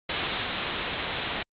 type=low-pass noise; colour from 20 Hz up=white; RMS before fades=-31 dBFS; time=0.09-1.43 s; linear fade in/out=5 ms; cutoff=3900 Hz; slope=96 dB/octave; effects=Opus 48 kbps